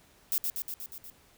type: noise with echo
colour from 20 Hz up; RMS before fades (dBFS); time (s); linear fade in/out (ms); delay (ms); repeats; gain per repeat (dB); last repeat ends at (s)
violet; -28; 0.32-0.38; 0; 120; 6; -3; 1.1
effects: pink hiss -61 dBFS RMS until 1.37 s